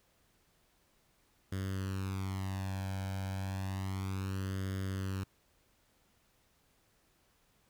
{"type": "tone with flanger", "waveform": "sawtooth", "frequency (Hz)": 95.8, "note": "G2", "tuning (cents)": -39, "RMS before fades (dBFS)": -37, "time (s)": [1.52, 5.24], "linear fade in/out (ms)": 5, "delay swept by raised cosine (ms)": [0.6, 1.29], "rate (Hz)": 0.31, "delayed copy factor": 0.8, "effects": ["pink hiss -71 dBFS RMS until 7.69 s"]}